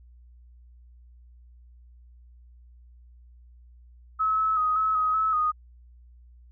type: tone with pitch steps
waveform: sine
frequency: 1290 / 1297 / 1253 / 1291 / 1261 / 1297 / 1239 Hz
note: E6 / E6 / D#6 / E6 / D#6 / E6 / D#6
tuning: -38 / -28 / +12 / -37 / +23 / -28 / -8 cents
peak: -21 dBFS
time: 4.19-5.52 s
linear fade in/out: 20 ms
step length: 190 ms
effects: added 60 Hz sine -49 dBFS peak until 6.51 s